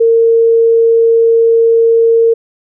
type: tone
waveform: sine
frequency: 458 Hz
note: A#4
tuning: 31 cents flat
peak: -5 dBFS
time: 0-2.34 s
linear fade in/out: 10 ms
effects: none

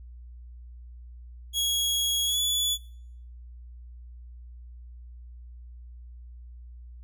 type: tone with pitch glide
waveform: sawtooth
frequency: 3322 to 3433 Hz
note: G#7 to A7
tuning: 0 to -43 cents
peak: -21 dBFS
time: 1.53-2.78 s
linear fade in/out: 50 ms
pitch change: +57 cents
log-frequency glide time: 2.25-2.41 s
effects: noise-tail reverb RT60 0.7 s tail -23 dB re dry + added 60 Hz sine -42 dBFS peak until 7.03 s

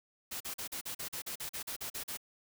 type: noise bursts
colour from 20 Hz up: white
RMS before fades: -40 dBFS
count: 14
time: 0.31-2.173 s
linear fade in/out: 10 ms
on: 95 ms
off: 41 ms
effects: none

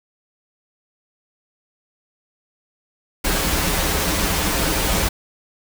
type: noise with comb filter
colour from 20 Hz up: pink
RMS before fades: -20 dBFS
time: 3.24-5.09 s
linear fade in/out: 10 ms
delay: 8.3 ms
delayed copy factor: -0.75
effects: none

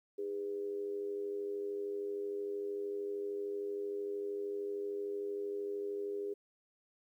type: tone with amplitude modulation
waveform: sine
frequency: 406.3 Hz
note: G#4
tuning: 38 cents flat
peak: -33 dBFS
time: 0.18-6.34 s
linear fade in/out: 10 ms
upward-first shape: sine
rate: 93.1 Hz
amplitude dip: 60%
effects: 12-bit

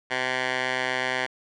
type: tone with band-pass filter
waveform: 10% pulse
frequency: 128.2 Hz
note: C3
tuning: 35 cents flat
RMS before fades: -27 dBFS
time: 0.1-1.27 s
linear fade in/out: 20 ms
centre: 1900 Hz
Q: 1.3
effects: resampled to 22050 Hz

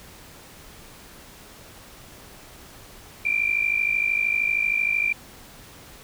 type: tone pair together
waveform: sine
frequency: 2342 / 2395 Hz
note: D7 / D7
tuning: -5 / +33 cents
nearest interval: unison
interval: 38 cents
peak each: -23 dBFS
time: 3.25-5.13 s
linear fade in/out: 5 ms
effects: pink hiss -46 dBFS RMS until 6.03 s

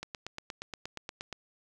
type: click train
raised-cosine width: 0.2 ms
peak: -21 dBFS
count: 12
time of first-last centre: 0.03-1.327 s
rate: 8.48 Hz
effects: none

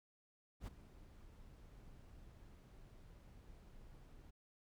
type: noise with ADSR envelope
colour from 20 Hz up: brown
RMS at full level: -43 dBFS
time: 0.6-4.31 s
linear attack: 75 ms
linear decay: 12 ms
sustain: -16 dB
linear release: 12 ms
effects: none

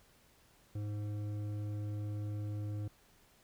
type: tone with hard clipping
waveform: sine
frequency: 104.2 Hz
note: G#2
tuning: 6 cents sharp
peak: -38 dBFS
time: 0.75-2.88 s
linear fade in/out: 5 ms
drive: 9 dB
effects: pink hiss -66 dBFS RMS until 3.43 s

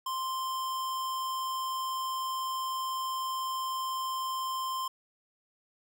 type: tone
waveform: square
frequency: 1046 Hz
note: C6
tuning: 1 cent flat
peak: -32 dBFS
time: 0.06-4.88 s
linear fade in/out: 5 ms
effects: none

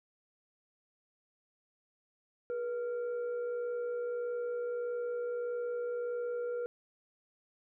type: tone with frequency modulation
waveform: sine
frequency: 483.3 Hz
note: B4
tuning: 38 cents flat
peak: -33 dBFS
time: 2.5-6.66 s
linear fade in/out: 0 ms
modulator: 905 Hz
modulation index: 0.32
effects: none

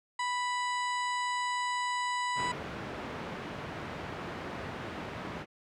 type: harmonic tone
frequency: 987 Hz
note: B5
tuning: 1 cent flat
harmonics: 1 / 2 / 3 / 4 / 5 / 7 / 8 / 9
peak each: -31 / -36 / -44 / -44 / -49 / -50 / -48 / -56 dBFS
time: 0.19-2.52 s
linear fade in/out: 5 ms
type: band-pass noise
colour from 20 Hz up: pink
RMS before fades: -40 dBFS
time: 2.35-5.46 s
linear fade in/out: 50 ms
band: 110 to 2200 Hz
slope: 12 dB/octave
effects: none

